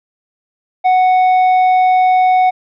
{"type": "tone with tanh clipping", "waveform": "triangle", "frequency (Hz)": 740, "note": "F#5", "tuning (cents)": 0, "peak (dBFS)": -9, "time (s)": [0.84, 2.51], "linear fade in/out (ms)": 20, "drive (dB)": 10, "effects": []}